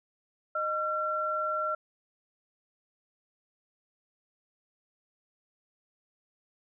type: tone pair together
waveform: sine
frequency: 617 / 1359.8 Hz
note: D#5 / F6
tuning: -15 / -47 cents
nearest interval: octave + major second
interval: 1368 cents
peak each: -33 / -29 dBFS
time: 0.55-1.75 s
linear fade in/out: 5 ms
effects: none